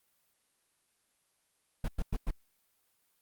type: noise bursts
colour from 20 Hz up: brown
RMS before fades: -30 dBFS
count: 4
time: 1.84-2.308 s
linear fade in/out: 5 ms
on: 42 ms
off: 100 ms
effects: white hiss -74 dBFS RMS until 3.21 s + Opus 32 kbps